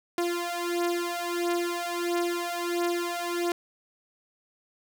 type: beating tone pair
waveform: sawtooth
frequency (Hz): 346.2 / 347.7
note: F4 / F4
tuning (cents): -15 / -8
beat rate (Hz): 1.5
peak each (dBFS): -26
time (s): 0.18-3.52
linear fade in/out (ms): 2
effects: none